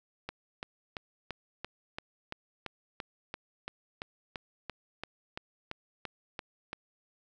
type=click train; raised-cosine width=0.3 ms; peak=-21 dBFS; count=20; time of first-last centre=0.29-6.731 s; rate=2.95 Hz; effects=none